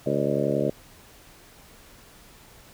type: harmonic tone with a mistuned harmonic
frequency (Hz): 71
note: C#2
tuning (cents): +42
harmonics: 2 / 3 / 4 / 5 / 6 / 7 / 8 / 9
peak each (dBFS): -30 / -30 / -30 / -30 / -30 / -30 / -30 / -30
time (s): 0.06-0.7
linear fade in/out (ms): 5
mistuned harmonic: 9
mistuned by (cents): -66
effects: pink hiss -51 dBFS RMS until 2.73 s